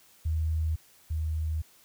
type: tone pair in turn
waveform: sine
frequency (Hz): 79.3 / 78.62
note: D#2 / D#2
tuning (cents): +33 / +19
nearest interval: unison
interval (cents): 14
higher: first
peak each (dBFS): -25 / -27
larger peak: first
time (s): 0.25-0.76 / 1.1-1.62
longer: second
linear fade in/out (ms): 10
effects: white hiss -59 dBFS RMS until 1.84 s